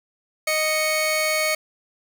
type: tone pair together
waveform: sawtooth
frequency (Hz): 622.1 / 2217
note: D#5 / C#7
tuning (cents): 0 / 0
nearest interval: octave + minor seventh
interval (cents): 2200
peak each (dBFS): -19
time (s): 0.47-1.55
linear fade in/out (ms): 5
effects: none